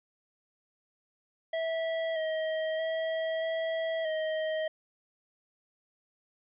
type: tone with pitch steps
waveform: square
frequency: 653 / 634 / 646 / 651 / 629 Hz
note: E5 / D#5 / E5 / E5 / D#5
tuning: -17 / +32 / -35 / -22 / +19 cents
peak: -30 dBFS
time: 1.53-4.68 s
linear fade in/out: 5 ms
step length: 630 ms
effects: resampled to 8000 Hz